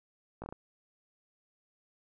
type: slowing click train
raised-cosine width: 1 ms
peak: -27 dBFS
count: 5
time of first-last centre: 0.42-0.525 s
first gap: 18 ms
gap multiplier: 1.26
effects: none